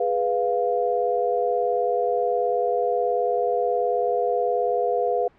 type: chord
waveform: sine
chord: F diminished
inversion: first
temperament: equal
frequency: 415.3 / 493.9 / 698.5 Hz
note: Ab4 / Cb5 / F5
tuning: 0 / 0 / 0 cents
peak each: -26 / -23 / -24 dBFS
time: 0-5.28 s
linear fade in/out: 5 ms
effects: pink hiss -57 dBFS RMS until 5.38 s + low-pass 2000 Hz 12 dB/octave